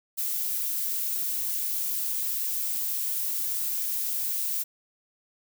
violet noise, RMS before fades -29 dBFS, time 0.17-4.64 s, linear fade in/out 20 ms, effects none

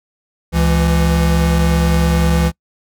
square tone pair together, 70.21 / 167.1 Hz, C#2 / E3, +23 / +24 cents, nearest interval octave + minor third, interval 1501 cents, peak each -15 dBFS, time 0.52-2.52 s, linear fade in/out 50 ms, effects noise-tail reverb RT60 0.1 s tail -25 dB re dry

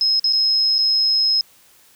sine tone with dropouts, 5140 Hz, E8, 45 cents flat, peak -14 dBFS, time 0.01-1.41 s, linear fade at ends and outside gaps 1 ms, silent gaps 0.196-0.242 / 0.326-0.332 / 0.783-0.788 s, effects white hiss -52 dBFS RMS until 1.95 s

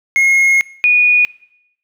triangle / sine tone pair in turn, 2157 / 2460 Hz, C#7 / D#7, -48 / -20 cents, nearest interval major second, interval 228 cents, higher second, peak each -7 dBFS, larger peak neither, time 0.16-0.61 / 0.84-1.25 s, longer first, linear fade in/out 0 ms, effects noise-tail reverb RT60 0.8 s tail -22 dB re dry

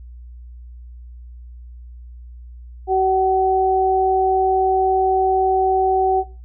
sine tone pair together, 380 / 756.3 Hz, F#4 / F#5, +46 / +38 cents, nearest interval octave, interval 1192 cents, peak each -17 dBFS, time 2.87-6.24 s, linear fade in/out 50 ms, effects noise-tail reverb RT60 0.3 s tail -17 dB re dry + added 60 Hz sine -35 dBFS peak until 6.44 s

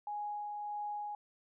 sine tone with tremolo, 830.6 Hz, G#5, in tune, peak -36 dBFS, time 0.07-1.15 s, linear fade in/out 2 ms, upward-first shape sine, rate 1.6 Hz, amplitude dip 25%, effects none

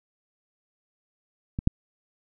clicks, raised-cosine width 5 ms, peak -16 / -6 dBFS, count 2, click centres 1.589 / 1.674 s, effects none

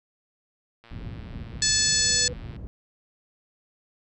click train, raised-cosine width 0.3 ms, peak -34 dBFS, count 201, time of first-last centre 0.84-2.564 s, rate 116 Hz
white low-pass noise, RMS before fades -37 dBFS, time 0.91-2.67 s, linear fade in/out 0 ms, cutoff 130 Hz, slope 12 dB/octave
sine tone with exponential growth, 493.9 Hz, B4, in tune, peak -34 dBFS, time 1.13-2.33 s, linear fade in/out 2 ms, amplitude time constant 260 ms
harmonic tone, 870 Hz, A5, 20 cents flat, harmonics 2 / 3 / 4 / 5 / 6 / 7 / 8 / 9, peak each -30 / -37 / -32 / -25 / -28 / -29 / -28 / -26 dBFS, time 1.62-2.28 s, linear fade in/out 2 ms
effects none

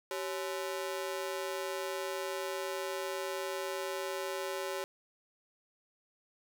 sawtooth ring-modulated tone, 470.2 Hz, A#4, 15 cents sharp, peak -28 dBFS, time 0.11-4.84 s, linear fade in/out 0 ms, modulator 84.1 Hz, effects none

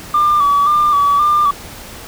sine tone with vibrato, 1169 Hz, D6, 8 cents flat, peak -8 dBFS, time 0.14-1.51 s, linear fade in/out 5 ms, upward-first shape square, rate 1.9 Hz, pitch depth 40 cents each way, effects tanh soft clip ceiling -6 dBFS + pink hiss -33 dBFS RMS until 2.07 s

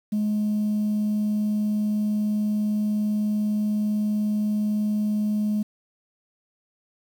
sine tone, 210.6 Hz, G#3, 24 cents sharp, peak -19 dBFS, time 0.12-5.63 s, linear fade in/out 10 ms, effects tanh soft clip ceiling -19 dBFS + 8-bit

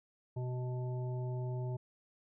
harmonic tone, 125.5 Hz, B2, 28 cents sharp, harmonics 1 / 3 / 5 / 7, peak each -35 / -45 / -49 / -52 dBFS, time 0.36-1.77 s, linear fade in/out 10 ms, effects none

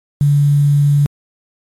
sine tone with quantisation, 144 Hz, D3, 34 cents flat, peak -8 dBFS, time 0.21-1.06 s, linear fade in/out 0 ms, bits 6, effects MP3 64 kbps

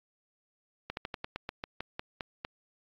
slowing click train, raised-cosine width 0.3 ms, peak -19 dBFS, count 12, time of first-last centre 0.9-2.449 s, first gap 71 ms, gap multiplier 1.13, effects low-pass 5000 Hz 12 dB/octave + AAC 64 kbps

